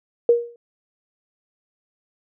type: tone with exponential decay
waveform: sine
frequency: 473 Hz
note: A#4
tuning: 25 cents sharp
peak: -8 dBFS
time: 0.29-0.56 s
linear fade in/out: 2 ms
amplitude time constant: 58 ms
effects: none